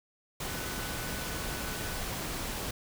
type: tone in noise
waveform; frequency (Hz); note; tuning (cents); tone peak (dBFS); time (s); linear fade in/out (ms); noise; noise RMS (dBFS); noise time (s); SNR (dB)
sine; 1493; F#6; +15; -45; 0.47-2; 5; pink; -36; 0.4-2.71; -12
effects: none